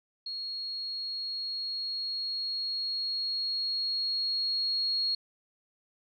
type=tone with level ramp; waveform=sine; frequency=4300 Hz; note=C8; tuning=47 cents sharp; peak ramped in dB=-34 to -26 dBFS; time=0.26-5.15 s; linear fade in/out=5 ms; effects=none